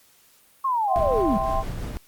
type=linear sweep; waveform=sine; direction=down; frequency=1100 to 180 Hz; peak=-20 dBFS; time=0.64-1.38 s; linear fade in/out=10 ms
type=chord; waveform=sine; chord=C major; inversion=first; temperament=just; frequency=654.1 / 784.9 / 1046.5 Hz; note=E5 / G5 / C6; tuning=-14 / +2 / 0 cents; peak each=-27 dBFS; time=0.87-1.64 s; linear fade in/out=50 ms
type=noise with tremolo; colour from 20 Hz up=brown; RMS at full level=-28 dBFS; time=0.96-1.97 s; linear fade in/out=0 ms; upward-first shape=sine; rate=5.9 Hz; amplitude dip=30%
effects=white hiss -57 dBFS RMS until 2.07 s + Opus 48 kbps